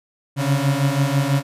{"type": "beating tone pair", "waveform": "35% pulse", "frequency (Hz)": [136.4, 142.5], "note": ["C#3", "C#3"], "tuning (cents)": [-28, 48], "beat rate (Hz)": 6.1, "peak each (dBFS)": -18, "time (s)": [0.36, 1.43], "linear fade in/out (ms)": 50, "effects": ["resampled to 32000 Hz"]}